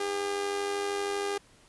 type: tone with amplitude modulation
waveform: sawtooth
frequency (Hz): 403.1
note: G4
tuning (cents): +48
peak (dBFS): -23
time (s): 0-1.38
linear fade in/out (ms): 5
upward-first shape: sine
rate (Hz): 92.8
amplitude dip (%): 50
effects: pink hiss -59 dBFS RMS until 1.68 s + resampled to 24000 Hz